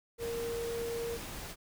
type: tone in noise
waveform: sine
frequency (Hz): 466.2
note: A#4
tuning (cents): 0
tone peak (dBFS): -34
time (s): 0.18-1.19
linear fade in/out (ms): 50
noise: pink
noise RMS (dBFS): -43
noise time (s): 0.18-1.56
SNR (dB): +6
effects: none